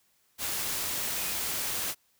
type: tone in noise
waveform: sine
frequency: 2489 Hz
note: D#7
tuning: in tune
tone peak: -43 dBFS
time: 1.15-1.35 s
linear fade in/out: 50 ms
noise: white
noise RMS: -32 dBFS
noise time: 0.38-1.95 s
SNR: -14 dB
effects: white hiss -69 dBFS RMS until 2.19 s